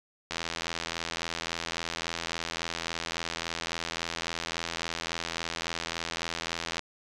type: click train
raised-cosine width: 0.2 ms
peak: -14 dBFS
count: 543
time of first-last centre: 0.31-6.793 s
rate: 83.6 Hz
effects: resampled to 22050 Hz